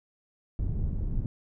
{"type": "low-pass noise", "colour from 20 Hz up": "pink", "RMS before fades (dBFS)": -29, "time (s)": [0.59, 1.26], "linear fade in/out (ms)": 2, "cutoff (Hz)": 140, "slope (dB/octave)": 12, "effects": []}